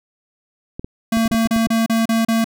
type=clicks; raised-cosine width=3 ms; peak=-15 dBFS; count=9; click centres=0.795 / 0.845 / 1.171 / 1.257 / 1.313 / 1.344 / 1.457 / 1.563 / 1.67 s
type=tone bursts; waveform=square; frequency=226.3 Hz; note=A3; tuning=49 cents sharp; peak=-15 dBFS; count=7; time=1.12-2.444 s; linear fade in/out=5 ms; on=160 ms; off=34 ms
effects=none